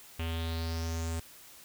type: tone with low-pass filter sweep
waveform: square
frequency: 82.2 Hz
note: E2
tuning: 4 cents flat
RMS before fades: -34 dBFS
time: 0.19-1.2 s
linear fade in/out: 5 ms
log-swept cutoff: 2800 to 8400 Hz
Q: 4.5
effects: white hiss -53 dBFS RMS until 1.64 s